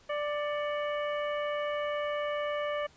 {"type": "harmonic tone with a mistuned harmonic", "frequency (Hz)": 589, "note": "D5", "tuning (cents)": 5, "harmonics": [1, 2, 3, 4, 5], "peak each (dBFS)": [-31, -37, -41, -43, -45], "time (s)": [0.09, 2.87], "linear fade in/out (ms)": 10, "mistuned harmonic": 4, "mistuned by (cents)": -85, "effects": ["pink hiss -60 dBFS RMS until 2.96 s", "resampled to 16000 Hz"]}